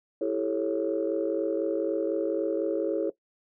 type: chord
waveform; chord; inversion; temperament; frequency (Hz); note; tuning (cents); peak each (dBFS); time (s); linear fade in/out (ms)
sine; A dominant seventh; second; just; 330 / 396 / 440 / 550; E4 / G4 / A4 / C#5; +2 / +18 / 0 / -14; -29 / -32 / -29 / -29; 0.21-3.1; 5
effects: noise-tail reverb RT60 0.1 s tail -17 dB re dry + tanh soft clip ceiling -16 dBFS